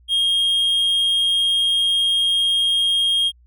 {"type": "tone", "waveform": "triangle", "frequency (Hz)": 3241, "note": "G#7", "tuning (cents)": -43, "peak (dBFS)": -14, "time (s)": [0.08, 3.32], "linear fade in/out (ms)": 50, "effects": ["added 60 Hz sine -49 dBFS peak until 3.46 s"]}